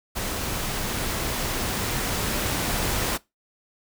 pink noise with level ramp, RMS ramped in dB -29 to -25 dBFS, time 0.15-3.18 s, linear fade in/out 20 ms, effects noise-tail reverb RT60 0.2 s tail -21 dB re dry

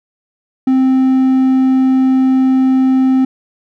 triangle tone, 261.6 Hz, C4, in tune, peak -6 dBFS, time 0.67-3.25 s, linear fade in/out 5 ms, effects none

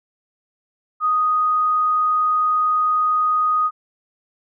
sine tone, 1244.5 Hz, D#6, in tune, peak -15 dBFS, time 1-3.71 s, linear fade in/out 50 ms, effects none

